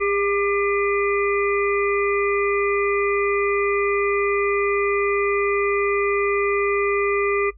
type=harmonic tone with a mistuned harmonic; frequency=403.4 Hz; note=G4; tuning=50 cents sharp; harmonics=1 / 3 / 5 / 6; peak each=-20 / -25 / -27 / -28 dBFS; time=0-7.51 s; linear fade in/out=20 ms; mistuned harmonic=3; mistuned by=-26 cents; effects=noise-tail reverb RT60 0.1 s tail -19 dB re dry + added 50 Hz sine -43 dBFS peak until 7.57 s